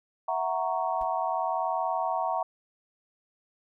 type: chord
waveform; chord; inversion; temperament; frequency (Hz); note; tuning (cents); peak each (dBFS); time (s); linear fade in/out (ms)
sine; F# dominant seventh; third; equal; 659.3 / 740 / 932.3 / 1108.7; E5 / F#5 / A#5 / C#6; 0 / 0 / 0 / 0; -32 / -30 / -31 / -34; 0.28-2.43; 5
type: noise with exponential decay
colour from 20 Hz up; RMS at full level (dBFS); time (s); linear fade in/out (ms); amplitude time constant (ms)
brown; -38; 1.01-1.09; 2; 17
effects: none